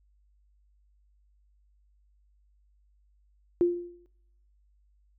sine tone with exponential decay, 349.2 Hz, F4, in tune, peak -17 dBFS, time 3.61-4.06 s, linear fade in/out 0 ms, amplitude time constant 97 ms, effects noise-tail reverb RT60 0.7 s tail -18 dB re dry + added 50 Hz sine -62 dBFS peak until 5.18 s

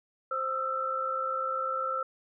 sine tone cluster, 524 / 1276 / 1336 Hz, C5 / D#6 / E6, +2 / +43 / +23 cents, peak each -35 / -37 / -30 dBFS, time 0.31-2.03 s, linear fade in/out 5 ms, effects none

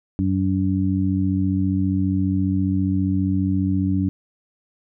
harmonic tone, 94.8 Hz, F#2, 43 cents sharp, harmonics 1 / 2 / 3, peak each -22 / -22 / -22 dBFS, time 0.19-4.09 s, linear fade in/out 0 ms, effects none

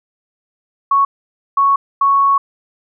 sine tone bursts at uneven times, 1108.7 Hz, C#6, in tune, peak -9 dBFS, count 3, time 0.91-1.05 / 1.57-1.76 / 2.01-2.38 s, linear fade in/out 5 ms, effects none

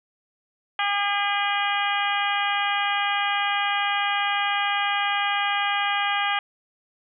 harmonic tone with a mistuned harmonic, 404.7 Hz, G#4, 45 cents flat, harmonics 2 / 3 / 4 / 5 / 6 / 7 / 8, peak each -26 / -28 / -29 / -30 / -31 / -31 / -32 dBFS, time 0.79-6.39 s, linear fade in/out 2 ms, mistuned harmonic 7, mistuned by +39 cents, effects none

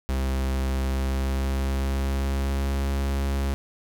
45% pulse tone with pitch glide, 66.3 to 68.56 Hz, C2 to C#2, +23 to -18 cents, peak -23 dBFS, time 0.09-3.54 s, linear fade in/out 0 ms, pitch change +59 cents, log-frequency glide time 0.8-2.84 s, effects none

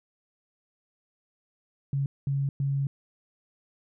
sine tone bursts at uneven times, 138.59 Hz, C#3, in tune, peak -24 dBFS, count 3, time 1.93-2.06 / 2.27-2.49 / 2.6-2.87 s, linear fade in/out 2 ms, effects none

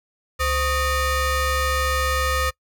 25% pulse ring-modulated tone, 587 Hz, D5, 1 cent flat, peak -13 dBFS, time 0.39-2.51 s, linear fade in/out 20 ms, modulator 657 Hz, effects noise-tail reverb RT60 0.1 s tail -23 dB re dry

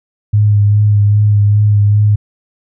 sine tone with vibrato, 103.83 Hz, G#2, in tune, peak -6 dBFS, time 0.33-2.16 s, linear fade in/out 10 ms, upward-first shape sine, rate 2.5 Hz, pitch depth 22 cents each way, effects none

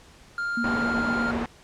triangle tone, 1400 Hz, F6, 4 cents sharp, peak -24 dBFS, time 0.38-1.31 s, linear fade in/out 2 ms
sine tone with tremolo, 235 Hz, A#3, 14 cents sharp, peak -25 dBFS, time 0.57-1.45 s, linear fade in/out 5 ms, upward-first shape square, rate 8 Hz, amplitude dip 30%
white low-pass noise, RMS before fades -31 dBFS, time 0.64-1.46 s, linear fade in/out 2 ms, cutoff 1000 Hz, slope 12 dB/octave
effects pink hiss -52 dBFS RMS until 1.63 s + low-pass 8000 Hz 12 dB/octave

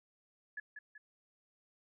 sine tone with echo, 1705 Hz, G#6, 45 cents sharp, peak -39 dBFS, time 0.57-0.6 s, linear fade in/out 5 ms, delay 190 ms, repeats 2, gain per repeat -6 dB, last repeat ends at 0.98 s, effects none

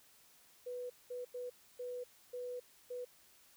sine tone bursts at uneven times, 493.9 Hz, B4, in tune, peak -40 dBFS, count 6, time 0.66-0.9 / 1.1-1.25 / 1.34-1.5 / 1.79-2.04 / 2.33-2.6 / 2.9-3.05 s, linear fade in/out 10 ms, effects white hiss -65 dBFS RMS until 3.56 s

